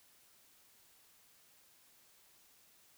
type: silence
effects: white hiss -66 dBFS RMS until 2.97 s